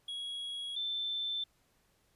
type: tone pair in turn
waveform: triangle / sine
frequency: 3322 / 3542 Hz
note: G#7 / A7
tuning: 0 / +11 cents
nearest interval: minor second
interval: 111 cents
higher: second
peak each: -36 / -33 dBFS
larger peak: second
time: 0.08-0.76 / 0.76-1.44 s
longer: neither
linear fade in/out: 5 ms
effects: pink hiss -72 dBFS RMS until 2.15 s + resampled to 32000 Hz